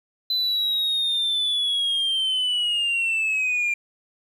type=linear sweep; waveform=sine; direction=down; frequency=4032 to 2379 Hz; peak=-18 dBFS; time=0.3-3.74 s; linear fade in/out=5 ms; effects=tanh soft clip ceiling -19 dBFS + 9-bit